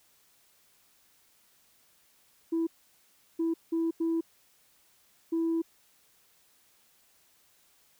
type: tone bursts at uneven times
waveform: sine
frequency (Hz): 329.6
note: E4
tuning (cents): 0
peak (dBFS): -24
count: 5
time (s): 2.52-2.67 / 3.39-3.54 / 3.72-3.91 / 4-4.21 / 5.32-5.62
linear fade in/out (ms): 10
effects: tanh soft clip ceiling -23 dBFS + white hiss -65 dBFS RMS until 7.99 s